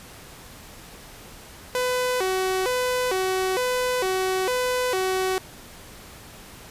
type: tone with vibrato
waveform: sawtooth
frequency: 434.1 Hz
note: A4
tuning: 23 cents flat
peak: -18 dBFS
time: 1.75-5.38 s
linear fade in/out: 0 ms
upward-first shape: square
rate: 1.1 Hz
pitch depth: 250 cents each way
effects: pink hiss -44 dBFS RMS until 6.7 s + resampled to 32000 Hz